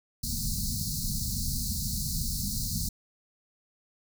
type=band-stop noise; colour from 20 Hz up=pink; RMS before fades=-31 dBFS; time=0.23-2.89 s; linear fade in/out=5 ms; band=240 to 4100 Hz; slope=96 dB/octave; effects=none